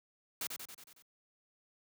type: noise with echo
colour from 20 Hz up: white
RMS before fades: -38 dBFS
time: 0.41-0.47 s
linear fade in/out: 2 ms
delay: 92 ms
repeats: 6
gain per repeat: -4 dB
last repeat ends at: 1.022 s
effects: high-pass 100 Hz 12 dB/octave